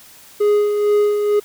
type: tone with tremolo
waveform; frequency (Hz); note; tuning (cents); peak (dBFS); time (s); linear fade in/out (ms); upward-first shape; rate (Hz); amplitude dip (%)
triangle; 415.3; G#4; 0; -9; 0.4-1.4; 10; sine; 2.2; 45
effects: white hiss -44 dBFS RMS until 1.44 s